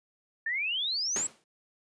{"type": "exponential sweep", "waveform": "sine", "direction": "up", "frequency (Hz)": [1760, 7902], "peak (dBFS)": -28, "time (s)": [0.46, 1.27], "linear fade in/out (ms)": 5}
{"type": "noise with exponential decay", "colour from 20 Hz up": "pink", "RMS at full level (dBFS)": -32, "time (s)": [1.16, 1.44], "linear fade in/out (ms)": 1, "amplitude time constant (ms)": 59}
{"effects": ["high-pass 200 Hz 12 dB/octave", "resampled to 22050 Hz"]}